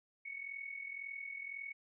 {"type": "tone with amplitude modulation", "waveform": "sine", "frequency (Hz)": 2219, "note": "C#7", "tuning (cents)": 1, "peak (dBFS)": -39, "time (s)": [0.25, 1.73], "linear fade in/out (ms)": 10, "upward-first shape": "sine", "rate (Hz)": 41.9, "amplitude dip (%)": 70, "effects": []}